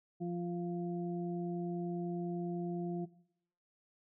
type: harmonic tone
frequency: 174 Hz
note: F3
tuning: 6 cents flat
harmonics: 1 / 2 / 4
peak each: -37 / -39 / -47 dBFS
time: 0.2-3.06 s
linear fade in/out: 20 ms
effects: noise-tail reverb RT60 0.7 s tail -18 dB re dry